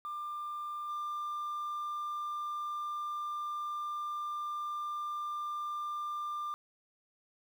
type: tone with level steps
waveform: sine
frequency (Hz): 1193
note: D6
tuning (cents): +27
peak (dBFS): -35 / -32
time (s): 0.05-6.54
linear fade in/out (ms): 0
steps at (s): 0.88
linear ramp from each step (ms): 20
effects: tanh soft clip ceiling -34 dBFS + 10-bit